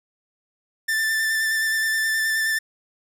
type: tone with vibrato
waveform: 45% pulse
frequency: 1773 Hz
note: A6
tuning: 13 cents sharp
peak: -20 dBFS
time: 0.88-2.59 s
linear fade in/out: 10 ms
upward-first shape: square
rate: 9.5 Hz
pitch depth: 14 cents each way
effects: none